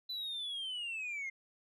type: linear sweep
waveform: sine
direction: down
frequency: 4024 to 2093 Hz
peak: -35 dBFS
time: 0.09-1.3 s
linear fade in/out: 10 ms
effects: tanh soft clip ceiling -36 dBFS